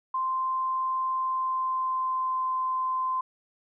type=tone with pitch glide; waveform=sine; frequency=1043 to 1035.2 Hz; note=C6 to C6; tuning=-6 to -19 cents; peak=-25 dBFS; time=0.14-3.21 s; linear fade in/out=5 ms; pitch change=-13 cents; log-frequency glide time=1.12-2.5 s; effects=none